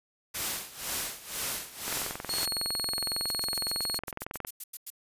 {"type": "noise with tremolo", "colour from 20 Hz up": "white", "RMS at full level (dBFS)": -31, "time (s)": [0.34, 2.46], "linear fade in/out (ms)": 10, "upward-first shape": "sine", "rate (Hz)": 2, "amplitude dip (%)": 85}
{"type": "click train", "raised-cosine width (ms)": 0.5, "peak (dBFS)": -20, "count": 57, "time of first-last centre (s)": [1.88, 4.449], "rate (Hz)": 21.8}
{"type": "tone", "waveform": "sawtooth", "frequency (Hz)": 4326, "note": "C#8", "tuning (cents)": -43, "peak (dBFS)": -27, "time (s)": [2.29, 3.99], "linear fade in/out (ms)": 10}
{"type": "noise bursts", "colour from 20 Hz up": "violet", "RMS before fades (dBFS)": -36, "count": 13, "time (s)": [3.28, 4.903], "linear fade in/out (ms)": 5, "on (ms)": 39, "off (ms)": 93}
{"effects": ["resampled to 32000 Hz"]}